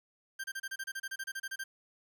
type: tone bursts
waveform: 40% pulse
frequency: 1576 Hz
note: G6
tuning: 9 cents sharp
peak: -35 dBFS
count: 16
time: 0.39-1.64 s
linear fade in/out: 10 ms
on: 50 ms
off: 30 ms
effects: 11-bit